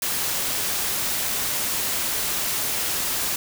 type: noise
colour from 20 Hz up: white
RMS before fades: -25 dBFS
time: 0.02-3.36 s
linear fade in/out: 2 ms
effects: none